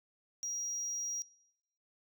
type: tone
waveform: sine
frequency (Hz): 5720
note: F8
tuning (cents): +41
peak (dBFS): -33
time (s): 0.43-1.22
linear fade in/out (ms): 0
effects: noise-tail reverb RT60 0.8 s tail -25 dB re dry + tanh soft clip ceiling -34 dBFS